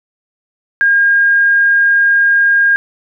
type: tone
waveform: sine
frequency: 1618 Hz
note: G#6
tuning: 46 cents flat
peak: -7 dBFS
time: 0.81-2.76 s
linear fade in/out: 0 ms
effects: none

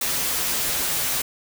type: noise with comb filter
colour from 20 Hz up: white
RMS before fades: -24 dBFS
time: 0.01-1.22 s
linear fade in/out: 5 ms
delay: 9.9 ms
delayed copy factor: -0.65
effects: none

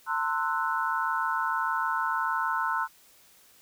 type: chord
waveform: sine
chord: F# half-diminished seventh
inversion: first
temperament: equal with one note detuned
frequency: 900 / 1046.5 / 1318.5 / 1480 Hz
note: A5 / C6 / E6 / F#6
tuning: +39 / 0 / 0 / 0 cents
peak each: -31 dBFS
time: 0.06-2.88 s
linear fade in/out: 50 ms
effects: white hiss -58 dBFS RMS until 3.61 s

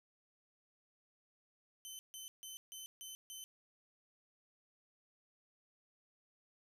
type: tone bursts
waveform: 15% pulse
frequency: 3061 Hz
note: G7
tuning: 42 cents flat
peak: -40 dBFS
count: 6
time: 1.85-3.44 s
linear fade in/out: 0 ms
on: 140 ms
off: 150 ms
effects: none

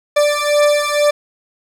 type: beating tone pair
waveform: 40% pulse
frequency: 587.3 / 589.4 Hz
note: D5 / D5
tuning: 0 / +6 cents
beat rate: 2.1 Hz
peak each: -14 dBFS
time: 0.16-1.11 s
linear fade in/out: 10 ms
effects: low-pass 12000 Hz 12 dB/octave + 7-bit

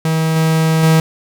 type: tone with level steps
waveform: 45% pulse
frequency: 160.2 Hz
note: E3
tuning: 49 cents flat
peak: -13 / -11 / -8 dBFS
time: 0.05-1 s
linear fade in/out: 2 ms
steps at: 0.36 / 0.83 s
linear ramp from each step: 2 ms
effects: none

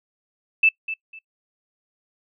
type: tone with echo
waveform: sine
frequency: 2637 Hz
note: E7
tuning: in tune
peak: -12 dBFS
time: 0.63-0.69 s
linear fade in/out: 5 ms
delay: 250 ms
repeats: 2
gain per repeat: -13 dB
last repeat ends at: 1.19 s
effects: noise-tail reverb RT60 0.1 s tail -23 dB re dry

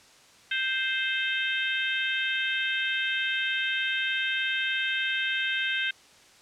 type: harmonic tone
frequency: 523.3 Hz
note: C5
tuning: in tune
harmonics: 3 / 4 / 5 / 6 / 7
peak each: -29 / -34 / -32 / -32 / -36 dBFS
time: 0.51-5.91 s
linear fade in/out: 5 ms
effects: white hiss -55 dBFS RMS until 6.41 s + low-pass 7000 Hz 12 dB/octave

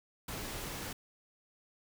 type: noise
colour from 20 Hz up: pink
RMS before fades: -41 dBFS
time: 0.28-0.93 s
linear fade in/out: 5 ms
effects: none

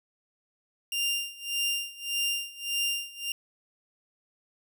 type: tone with tremolo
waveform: sawtooth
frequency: 2794 Hz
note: F7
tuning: in tune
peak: -22 dBFS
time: 0.92-3.32 s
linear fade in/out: 2 ms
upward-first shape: sine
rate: 1.7 Hz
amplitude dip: 90%
effects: none

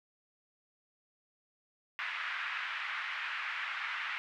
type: band-pass noise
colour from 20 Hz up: white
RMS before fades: -38 dBFS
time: 1.99-4.18 s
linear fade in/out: 0 ms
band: 1200 to 2400 Hz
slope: 24 dB/octave
effects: none

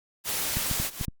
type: noise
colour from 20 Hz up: white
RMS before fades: -29 dBFS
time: 0.24-0.91 s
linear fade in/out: 50 ms
type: clicks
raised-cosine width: 5 ms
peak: -18 dBFS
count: 5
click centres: 0.57 / 0.713 / 0.8 / 1.012 / 1.083 s
type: noise with exponential growth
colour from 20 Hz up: white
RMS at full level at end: -31 dBFS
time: 0.68-1.05 s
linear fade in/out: 0 ms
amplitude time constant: 79 ms
effects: Opus 48 kbps

